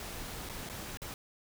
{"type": "noise with dropouts", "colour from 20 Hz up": "pink", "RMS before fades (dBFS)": -42, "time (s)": [0, 1.14], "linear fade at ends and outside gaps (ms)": 1, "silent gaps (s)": [[0.49, 0.496], [0.69, 0.697], [0.972, 1.018]], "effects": []}